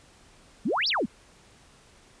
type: exponential two-way sweep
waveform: sine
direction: up then down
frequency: 174.61 to 5630 to 174.61 Hz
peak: -23 dBFS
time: 0.65-1.06 s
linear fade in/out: 10 ms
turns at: 0.88 s
effects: pink hiss -56 dBFS RMS until 2.2 s + resampled to 22050 Hz